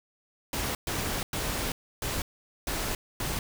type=noise bursts at uneven times; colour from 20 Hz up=pink; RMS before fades=-31 dBFS; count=6; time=0.53-0.75 / 0.87-1.23 / 1.33-1.72 / 2.02-2.22 / 2.67-2.95 / 3.2-3.39 s; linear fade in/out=2 ms; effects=none

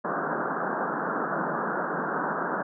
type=band-pass noise; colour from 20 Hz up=white; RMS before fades=-29 dBFS; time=0.04-2.63 s; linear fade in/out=10 ms; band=150 to 1600 Hz; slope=96 dB/octave; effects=none

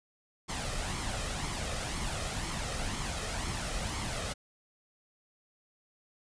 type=noise with flanger; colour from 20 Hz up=pink; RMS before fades=-35 dBFS; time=0.48-4.34 s; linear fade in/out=20 ms; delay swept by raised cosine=0.92 to 1.62 ms; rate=2 Hz; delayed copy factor=+0.5; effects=resampled to 22050 Hz

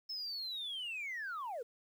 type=linear sweep; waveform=sine; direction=down; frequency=5274 to 434.2 Hz; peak=-37 dBFS; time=0.09-1.63 s; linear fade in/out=10 ms; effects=tanh soft clip ceiling -36 dBFS + 11-bit

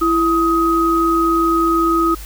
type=tone pair together; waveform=sine; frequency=333.5 / 1259 Hz; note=E4 / D#6; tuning=+20 / +20 cents; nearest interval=octave + major seventh; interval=2300 cents; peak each=-15 dBFS; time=0.01-2.15 s; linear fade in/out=10 ms; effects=added 50 Hz sine -30 dBFS peak until 2.25 s + white hiss -38 dBFS RMS until 2.25 s

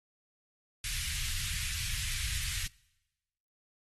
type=band-stop noise; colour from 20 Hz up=pink; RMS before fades=-35 dBFS; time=0.84-2.67 s; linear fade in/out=2 ms; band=110 to 1900 Hz; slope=24 dB/octave; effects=noise-tail reverb RT60 1.0 s tail -24 dB re dry + AAC 32 kbps

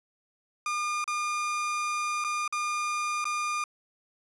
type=tone with dropouts; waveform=30% pulse; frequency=1210 Hz; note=D#6; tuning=49 cents flat; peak=-25 dBFS; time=0.66-3.64 s; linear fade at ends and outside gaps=2 ms; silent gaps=1.042-1.077 / 2.241-2.246 / 2.478-2.525 / 3.243-3.253 s; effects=resampled to 22050 Hz

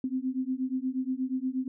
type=beating tone pair; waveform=sine; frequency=255 / 263.4 Hz; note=C4 / C4; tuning=-44 / +12 cents; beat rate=8.4 Hz; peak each=-31 / -31 dBFS; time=0.04-1.68 s; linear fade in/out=2 ms; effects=none

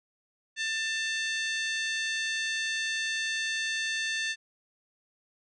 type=harmonic tone with a mistuned harmonic; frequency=890 Hz; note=A5; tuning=20 cents sharp; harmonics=2 / 3 / 4 / 5 / 6 / 7 / 8 / 9 / 10; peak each=-31 / -36 / -36 / -40 / -50 / -41 / -52 / -55 / -49 dBFS; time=0.56-4.36 s; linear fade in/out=50 ms; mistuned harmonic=10; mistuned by=-42 cents; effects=none

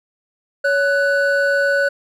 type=tone pair together; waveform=triangle; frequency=561 / 1488.2 Hz; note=C#5 / F#6; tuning=+21 / +10 cents; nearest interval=octave + perfect fourth; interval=1689 cents; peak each=-15 dBFS; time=0.64-1.89 s; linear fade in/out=10 ms; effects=none

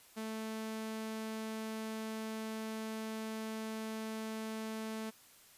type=tone; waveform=sawtooth; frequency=220 Hz; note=A3; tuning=in tune; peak=-35 dBFS; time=0.16-5.11 s; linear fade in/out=20 ms; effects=white hiss -61 dBFS RMS until 5.57 s + resampled to 32000 Hz

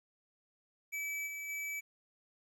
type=tone with level steps; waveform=square; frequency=2300 Hz; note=D7; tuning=37 cents flat; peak=-37 / -41 / -38 dBFS; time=0.92-1.81 s; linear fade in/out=20 ms; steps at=1.26 / 1.48 s; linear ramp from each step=20 ms; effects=12-bit

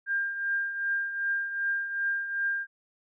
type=tone with tremolo; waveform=sine; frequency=1600 Hz; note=G6; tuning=35 cents sharp; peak=-24 dBFS; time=0.06-2.67 s; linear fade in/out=50 ms; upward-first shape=triangle; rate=2.6 Hz; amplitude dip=65%; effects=none

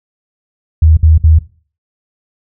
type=tone bursts; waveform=sine; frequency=79.2 Hz; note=D#2; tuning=31 cents sharp; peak=-3 dBFS; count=3; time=0.82-1.388 s; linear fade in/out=5 ms; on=150 ms; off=59 ms; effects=noise-tail reverb RT60 0.4 s tail -18 dB re dry

